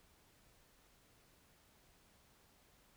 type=silence; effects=pink hiss -69 dBFS RMS until 2.96 s